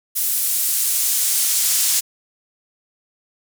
brown noise with high-pass filter sweep, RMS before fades -19 dBFS, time 0.15-2.01 s, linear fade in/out 20 ms, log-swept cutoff 11000 to 6900 Hz, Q 0.87, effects none

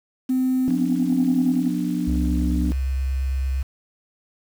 sine tone with tremolo, 257.5 Hz, C4, 28 cents flat, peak -17 dBFS, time 0.29-1.69 s, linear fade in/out 10 ms, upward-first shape square, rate 1.2 Hz, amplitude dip 30%
sine chord, B diminished, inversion second, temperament just, 177.8 / 246.9 / 296.3 Hz, F3 / B3 / D4, +31 / 0 / +15 cents, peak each -25 dBFS, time 0.68-2.72 s, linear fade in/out 0 ms
sine tone with vibrato, 66.5 Hz, C2, 29 cents sharp, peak -20 dBFS, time 2.07-3.63 s, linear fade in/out 10 ms, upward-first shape sine, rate 8.8 Hz, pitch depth 10 cents each way
effects tanh soft clip ceiling -10 dBFS + 7-bit

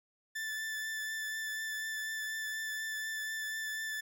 40% pulse tone with vibrato, 1758 Hz, A6, 2 cents flat, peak -35 dBFS, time 0.35-4.01 s, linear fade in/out 10 ms, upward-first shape triangle, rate 4.1 Hz, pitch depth 17 cents each way, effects none

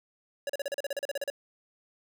square tone bursts, 563 Hz, C#5, 27 cents sharp, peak -30 dBFS, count 14, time 0.47-1.301 s, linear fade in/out 2 ms, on 25 ms, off 37 ms, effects none

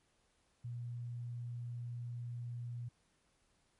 sine tone, 120 Hz, B2, 49 cents flat, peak -40 dBFS, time 0.64-2.89 s, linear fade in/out 10 ms, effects pink hiss -75 dBFS RMS until 3.79 s + MP3 48 kbps

